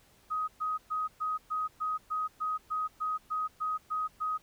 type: tone bursts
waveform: sine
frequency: 1257 Hz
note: D#6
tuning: 17 cents sharp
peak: -29 dBFS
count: 14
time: 0.3-4.38 s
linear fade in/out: 20 ms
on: 180 ms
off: 120 ms
effects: pink hiss -63 dBFS RMS until 4.42 s